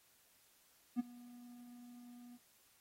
triangle tone with ADSR envelope, 242.7 Hz, B3, 30 cents flat, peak -28 dBFS, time 0.96-2.38 s, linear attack 36 ms, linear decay 18 ms, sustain -23 dB, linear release 28 ms, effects white hiss -70 dBFS RMS until 2.8 s + AAC 48 kbps

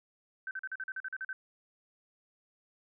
sine tone bursts, 1538 Hz, G6, 33 cents flat, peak -35 dBFS, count 11, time 0.47-1.33 s, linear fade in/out 2 ms, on 40 ms, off 42 ms, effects none

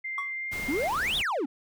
sine tone with pitch glide, 2093 to 2111 Hz, C7 to C7, 0 to +15 cents, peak -31 dBFS, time 0.04-0.88 s, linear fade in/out 10 ms, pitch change +15 cents, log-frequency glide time 0.36-0.5 s
triangle tone with exponential decay, 1121 Hz, C#6, 19 cents sharp, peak -25 dBFS, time 0.18-0.34 s, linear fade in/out 2 ms, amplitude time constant 33 ms
pink noise, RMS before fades -39 dBFS, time 0.51-1.23 s, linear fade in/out 20 ms
triangle exponential two-way sweep, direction up then down, 245.8 to 3843 to 245.8 Hz, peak -24 dBFS, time 0.68-1.46 s, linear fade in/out 10 ms, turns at 1.17 s
effects none

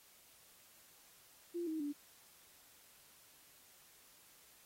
sine tone with pitch steps, 344.8 / 316.2 / 289.9 Hz, F4 / D#4 / D4, -22 / +28 / -22 cents, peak -37 dBFS, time 1.54-1.93 s, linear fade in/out 20 ms, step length 130 ms, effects white hiss -64 dBFS RMS until 4.65 s + AAC 48 kbps

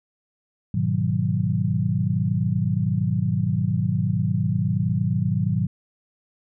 sine chord, G# minor seventh, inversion none, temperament equal with one note detuned, 103.83 / 123.47 / 156.46 / 185 Hz, G#2 / B2 / D#3 / F#3, 0 / 0 / +10 / 0 cents, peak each -25 dBFS, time 0.74-5.67 s, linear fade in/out 5 ms, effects none

